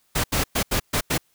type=noise bursts at uneven times; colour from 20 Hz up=pink; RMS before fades=-22 dBFS; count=6; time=0.15-0.24 / 0.32-0.44 / 0.55-0.63 / 0.71-0.8 / 0.93-1.01 / 1.1-1.18 s; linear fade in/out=10 ms; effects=white hiss -65 dBFS RMS until 1.34 s